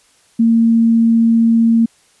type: tone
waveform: sine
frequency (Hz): 228.8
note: A#3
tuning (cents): -32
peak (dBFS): -8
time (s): 0.39-1.86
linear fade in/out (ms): 10
effects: white hiss -53 dBFS RMS until 2.2 s + resampled to 24000 Hz